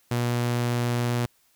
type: tone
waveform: sawtooth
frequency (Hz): 120.5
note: B2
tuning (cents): -42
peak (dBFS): -19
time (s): 0.11-1.26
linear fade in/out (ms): 5
effects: white hiss -64 dBFS RMS until 1.55 s